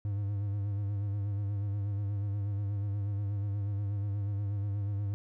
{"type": "tone with vibrato", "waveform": "triangle", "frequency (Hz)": 101.2, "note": "G#2", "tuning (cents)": -44, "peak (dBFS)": -28, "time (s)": [0.05, 5.14], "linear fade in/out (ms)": 0, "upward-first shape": "sine", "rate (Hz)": 8.3, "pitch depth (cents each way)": 45, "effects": []}